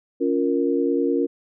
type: chord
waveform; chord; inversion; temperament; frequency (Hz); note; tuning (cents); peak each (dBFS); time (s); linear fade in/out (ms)
sine; Bb minor; first; just; 279.7 / 349.6 / 466.2; Db4 / F4 / Bb4; +16 / +2 / 0; -22 / -23 / -23; 0.2-1.27; 20
effects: none